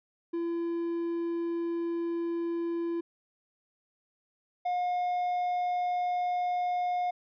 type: tone pair in turn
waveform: triangle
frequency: 338.3 / 716.8 Hz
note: E4 / F5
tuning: +45 / +45 cents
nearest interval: octave + minor second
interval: 1300 cents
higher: second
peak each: -27 / -25 dBFS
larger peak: second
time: 0.33-3.01 / 4.65-7.11 s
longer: first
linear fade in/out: 10 ms
effects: resampled to 11025 Hz